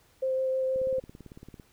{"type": "tone with vibrato", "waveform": "sine", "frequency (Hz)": 523.3, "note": "C5", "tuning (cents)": 0, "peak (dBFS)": -25, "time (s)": [0.22, 1], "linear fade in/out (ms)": 10, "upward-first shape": "sine", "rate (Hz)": 6.3, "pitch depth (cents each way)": 8}
{"type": "click train", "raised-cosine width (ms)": 3, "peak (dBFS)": -32, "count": 16, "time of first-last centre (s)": [0.76, 1.598], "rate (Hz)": 17.9}
{"effects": ["pink hiss -63 dBFS RMS until 1.72 s"]}